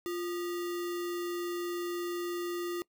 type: tone with sample-and-hold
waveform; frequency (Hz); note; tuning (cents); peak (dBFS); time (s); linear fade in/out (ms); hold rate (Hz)
sine; 349.2; F4; 0; -32; 0.06-2.82; 0; 1575
effects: noise-tail reverb RT60 0.1 s tail -22 dB re dry